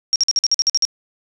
sine tone bursts, 5588 Hz, F8, in tune, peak -12 dBFS, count 10, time 0.13-0.851 s, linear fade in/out 0 ms, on 28 ms, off 49 ms, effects resampled to 22050 Hz + 8-bit

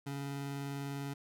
25% pulse tone with vibrato, 140 Hz, C#3, 18 cents sharp, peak -34 dBFS, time 0.06-1.14 s, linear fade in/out 10 ms, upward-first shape triangle, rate 20 Hz, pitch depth 21 cents each way, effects none

